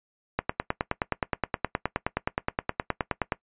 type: click train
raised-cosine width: 0.5 ms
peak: -9 dBFS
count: 29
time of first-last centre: 0.39-3.322 s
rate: 9.55 Hz
effects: noise-tail reverb RT60 0.1 s tail -19 dB re dry + resampled to 8000 Hz